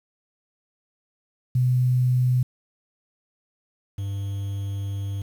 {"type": "tone pair in turn", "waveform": ["sine", "triangle"], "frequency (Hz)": [125.9, 99.35], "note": ["B2", "G2"], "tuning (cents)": [34, 24], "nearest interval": "major third", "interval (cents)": 410, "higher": "first", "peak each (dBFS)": [-17, -24], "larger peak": "first", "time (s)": [[1.55, 2.43], [3.98, 5.22]], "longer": "second", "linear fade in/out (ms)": 5, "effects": ["8-bit"]}